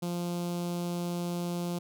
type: tone with notch filter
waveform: sawtooth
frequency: 174.3 Hz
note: F3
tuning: 3 cents flat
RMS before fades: -33 dBFS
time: 0.02-1.79 s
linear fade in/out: 10 ms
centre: 1800 Hz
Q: 0.81
effects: none